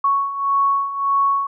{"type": "beating tone pair", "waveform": "sine", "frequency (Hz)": [1108.7, 1110.4], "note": ["C#6", "C#6"], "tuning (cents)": [0, 3], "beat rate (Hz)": 1.7, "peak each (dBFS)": [-22, -17], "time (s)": [0.04, 1.47], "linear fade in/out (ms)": 5, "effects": []}